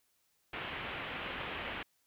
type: low-pass noise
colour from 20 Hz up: white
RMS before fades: -41 dBFS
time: 0.53-1.83 s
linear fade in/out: 5 ms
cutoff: 3100 Hz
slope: 48 dB/octave
effects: white hiss -75 dBFS RMS until 2.06 s